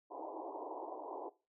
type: band-pass noise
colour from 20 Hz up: white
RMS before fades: -45 dBFS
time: 0.1-1.3 s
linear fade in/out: 20 ms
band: 290 to 1000 Hz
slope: 96 dB/octave
effects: noise-tail reverb RT60 0.3 s tail -19 dB re dry